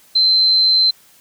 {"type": "tone", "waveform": "sine", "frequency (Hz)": 4094, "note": "C8", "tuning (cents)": -38, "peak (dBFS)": -10, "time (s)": [0.15, 0.91], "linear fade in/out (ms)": 10, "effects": ["white hiss -50 dBFS RMS until 1.2 s"]}